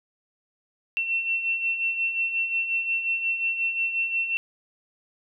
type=beating tone pair; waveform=sine; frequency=2699 / 2704.6 Hz; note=E7 / E7; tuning=+40 / +44 cents; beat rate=5.6 Hz; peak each=-32 / -24 dBFS; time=0.97-4.37 s; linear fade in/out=0 ms; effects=none